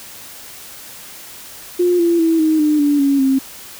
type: tone with pitch steps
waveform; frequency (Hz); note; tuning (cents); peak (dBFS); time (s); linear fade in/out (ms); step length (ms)
sine; 354.7 / 340.6 / 327.1 / 314.2 / 301.7 / 289.8 / 278.3 / 267.3; F4 / F4 / E4 / D#4 / D4 / D4 / C#4 / C4; +27 / -43 / -13 / +17 / +47 / -23 / +7 / +37; -11; 1.79-3.39; 10; 200
effects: white hiss -36 dBFS RMS until 3.79 s